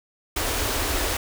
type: band-stop noise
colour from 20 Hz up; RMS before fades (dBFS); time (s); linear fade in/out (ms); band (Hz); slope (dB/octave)
pink; -25; 0.36-1.17; 5; 110 to 250; 48
effects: none